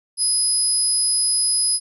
sine tone cluster, 5010 / 10250 / 10740 Hz, D#8 / E9 / E9, +11 / -50 / +31 cents, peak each -21 dBFS, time 0.17-1.8 s, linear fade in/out 50 ms, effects none

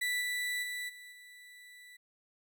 35% pulse tone with level steps, 1973 Hz, B6, 2 cents flat, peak -29 / -31 / -35 / -47 / -50 dBFS, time 0.01-1.97 s, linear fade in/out 10 ms, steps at 0.2 / 0.62 / 0.88 / 1.11 s, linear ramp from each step 20 ms, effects none

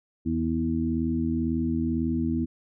harmonic tone with a mistuned harmonic, 82 Hz, E2, 9 cents flat, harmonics 1 / 2 / 3 / 4, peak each -31 / -32 / -26 / -30 dBFS, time 0.25-2.46 s, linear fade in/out 20 ms, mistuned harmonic 4, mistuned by -21 cents, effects none

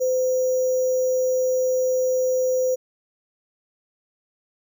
sine tone with sample-and-hold, 512 Hz, C5, 38 cents flat, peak -18 dBFS, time 0-2.76 s, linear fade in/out 20 ms, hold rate 6300 Hz, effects none

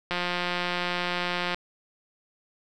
click train, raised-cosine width 0.3 ms, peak -12 dBFS, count 255, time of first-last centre 0.11-1.545 s, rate 177 Hz, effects none

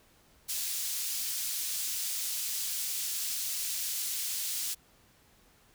pink high-pass noise, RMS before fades -34 dBFS, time 0.48-4.75 s, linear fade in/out 20 ms, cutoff 5000 Hz, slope 12 dB/octave, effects pink hiss -63 dBFS RMS until 5.74 s

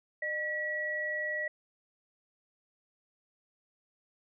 sine tone pair together, 608 / 1930.3 Hz, D#5 / B6, -40 / -40 cents, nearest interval octave + minor sixth, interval 2000 cents, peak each -38 / -32 dBFS, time 0.22-1.48 s, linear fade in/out 5 ms, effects none

